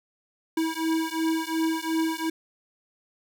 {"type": "beating tone pair", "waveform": "square", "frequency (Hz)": [321.7, 324.5], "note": ["E4", "E4"], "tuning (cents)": [-42, -27], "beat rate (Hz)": 2.8, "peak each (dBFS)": -28, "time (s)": [0.57, 2.3], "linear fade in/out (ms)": 5, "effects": []}